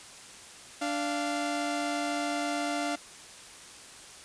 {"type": "tone pair together", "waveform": "sawtooth", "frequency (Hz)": [292.4, 693], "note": ["D4", "F5"], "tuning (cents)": [-7, -14], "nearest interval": "octave + minor third", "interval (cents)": 1493, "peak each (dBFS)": -28, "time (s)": [0.81, 2.96], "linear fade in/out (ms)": 10, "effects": ["white hiss -48 dBFS RMS until 4.24 s", "resampled to 22050 Hz"]}